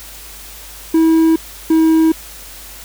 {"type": "tone pair in turn", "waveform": "triangle", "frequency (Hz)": [323.9, 321.3], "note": ["E4", "E4"], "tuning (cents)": [-30, -44], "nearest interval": "unison", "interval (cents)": 14, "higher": "first", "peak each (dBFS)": -6, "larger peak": "neither", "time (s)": [[0.94, 1.36], [1.7, 2.12]], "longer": "neither", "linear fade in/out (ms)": 5, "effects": ["added 50 Hz sine -39 dBFS peak until 2.84 s", "white hiss -35 dBFS RMS until 2.84 s"]}